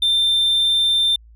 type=tone; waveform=triangle; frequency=3579 Hz; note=A7; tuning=29 cents sharp; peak=-12 dBFS; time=0.02-1.16 s; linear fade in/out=5 ms; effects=tanh soft clip ceiling -8 dBFS + added 56 Hz sine -43 dBFS peak until 1.35 s